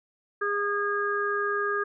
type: harmonic tone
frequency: 408.6 Hz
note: G#4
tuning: 28 cents flat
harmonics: 1 / 3 / 4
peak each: -29 / -29 / -29 dBFS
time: 0.41-1.84 s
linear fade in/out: 10 ms
effects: none